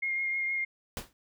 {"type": "tone with vibrato", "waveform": "sine", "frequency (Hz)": 2134, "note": "C7", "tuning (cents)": 34, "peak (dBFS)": -28, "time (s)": [0.02, 0.65], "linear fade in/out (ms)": 10, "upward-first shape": "triangle", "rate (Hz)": 6.4, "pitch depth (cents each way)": 18}
{"type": "noise with exponential decay", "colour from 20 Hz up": "pink", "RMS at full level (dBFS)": -33, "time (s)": [0.97, 1.13], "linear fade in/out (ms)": 1, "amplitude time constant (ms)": 33}
{"effects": []}